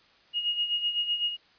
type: tone with tremolo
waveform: sine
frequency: 2871 Hz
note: F7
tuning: 47 cents sharp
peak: -23 dBFS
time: 0.33-1.37 s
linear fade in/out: 50 ms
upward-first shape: sine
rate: 7.9 Hz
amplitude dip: 65%
effects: white hiss -60 dBFS RMS until 1.58 s + resampled to 11025 Hz